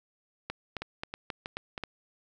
two click trains, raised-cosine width 0.3 ms, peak -20 / -18 dBFS, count 4 / 6, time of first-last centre 0.82-1.778 / 0.5-1.837 s, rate 3.13 / 3.74 Hz, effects none

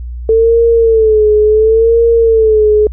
sine tone with vibrato, 443.1 Hz, A4, 12 cents sharp, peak -5 dBFS, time 0.29-2.87 s, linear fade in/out 2 ms, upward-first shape sine, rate 0.71 Hz, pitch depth 79 cents each way, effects added 60 Hz sine -20 dBFS peak until 2.92 s

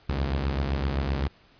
sawtooth beating tone pair, 67.5 / 75.3 Hz, C#2 / D2, -45 / +44 cents, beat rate 7.8 Hz, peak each -22 / -27 dBFS, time 0.09-1.28 s, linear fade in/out 5 ms, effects pink hiss -58 dBFS RMS until 1.59 s + resampled to 11025 Hz

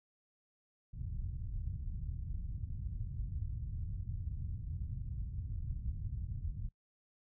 white low-pass noise, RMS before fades -40 dBFS, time 0.93-6.69 s, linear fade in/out 10 ms, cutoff 110 Hz, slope 24 dB/octave, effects noise-tail reverb RT60 0.1 s tail -22 dB re dry

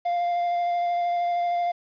triangle tone with vibrato, 698.5 Hz, F5, in tune, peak -20 dBFS, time 0.05-1.72 s, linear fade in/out 10 ms, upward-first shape triangle, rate 13 Hz, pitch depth 13 cents each way, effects resampled to 11025 Hz + 9-bit

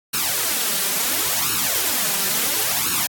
white noise with flanger, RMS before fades -21 dBFS, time 0.13-3.07 s, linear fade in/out 10 ms, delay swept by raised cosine 0.73 to 5.13 ms, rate 0.72 Hz, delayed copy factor +0.8, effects high-pass 100 Hz 12 dB/octave + AAC 64 kbps

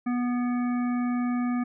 harmonic tone with a mistuned harmonic, 244.8 Hz, B3, 15 cents flat, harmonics 1 / 3 / 5 / 7 / 9, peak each -24 / -38 / -38 / -45 / -45 dBFS, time 0.06-1.64 s, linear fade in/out 10 ms, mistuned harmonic 9, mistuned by +28 cents, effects none

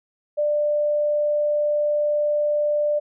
sine tone, 593 Hz, D5, 17 cents sharp, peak -18 dBFS, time 0.37-3 s, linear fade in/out 20 ms, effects none

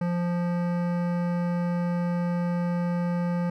sine tone with hard clipping, 174.61 Hz, F3, in tune, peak -26 dBFS, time 0.01-3.5 s, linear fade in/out 5 ms, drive 16 dB, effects none

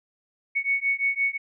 sine beating tone pair, 2217 / 2222.8 Hz, C#7 / C#7, 0 / +4 cents, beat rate 5.8 Hz, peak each -25 dBFS, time 0.55-1.38 s, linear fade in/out 20 ms, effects none

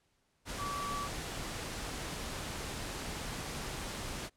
sine tone in noise, 1149 Hz, D6, 38 cents flat, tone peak -36 dBFS, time 0.57-1.09 s, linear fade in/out 50 ms, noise pink, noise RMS -40 dBFS, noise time 0.45-4.3 s, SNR +1 dB, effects pink hiss -75 dBFS RMS until 4.36 s + low-pass 10000 Hz 12 dB/octave

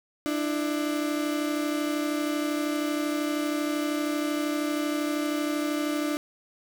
35% pulse tone pair together, 297.2 / 330 Hz, D4 / E4, +21 / +2 cents, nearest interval major second, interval 181 cents, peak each -25 / -31 dBFS, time 0.26-6.17 s, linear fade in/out 0 ms, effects none

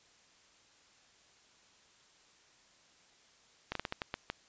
slowing click train, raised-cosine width 0.3 ms, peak -19 dBFS, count 8, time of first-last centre 3.72-4.3 s, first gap 33 ms, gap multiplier 1.3, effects white hiss -64 dBFS RMS until 4.48 s + resampled to 16000 Hz

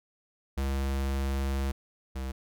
square tone pair in turn, 67.9 / 65.85 Hz, C#2 / C2, -35 / +12 cents, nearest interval minor second, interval 53 cents, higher first, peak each -28 / -33 dBFS, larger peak first, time 0.57-1.72 / 2.15-2.32 s, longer first, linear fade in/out 10 ms, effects none

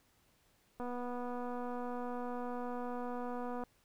click train, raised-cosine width 1 ms, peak -29 dBFS, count 696, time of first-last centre 0.8-3.637 s, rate 245 Hz, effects pink hiss -71 dBFS RMS until 3.84 s

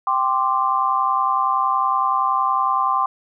sine chord, G suspended fourth, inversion none, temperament just, 784 / 1045.3 / 1176 Hz, G5 / C6 / D6, 0 / -2 / +2 cents, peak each -23 / -19 / -21 dBFS, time 0.07-3.06 s, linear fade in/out 2 ms, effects none

